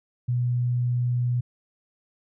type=tone; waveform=sine; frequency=122.6 Hz; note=B2; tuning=12 cents flat; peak=-21 dBFS; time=0.28-1.41 s; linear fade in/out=10 ms; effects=none